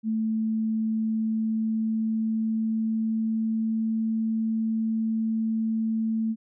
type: tone with pitch glide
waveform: sine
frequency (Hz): 220.5 to 222.5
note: A3 to A3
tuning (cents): +4 to +20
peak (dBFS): -23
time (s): 0.03-6.36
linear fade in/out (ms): 50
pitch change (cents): +16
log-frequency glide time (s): 0.89-4.02
effects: none